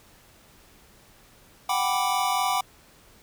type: chord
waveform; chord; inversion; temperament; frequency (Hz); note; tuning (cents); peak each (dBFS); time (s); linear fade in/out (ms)
square; G major seventh; third; equal; 740 / 784 / 987.8 / 1174.7; F#5 / G5 / B5 / D6; 0 / 0 / 0 / 0; -29; 1.69-2.61; 5
effects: pink hiss -55 dBFS RMS until 3.22 s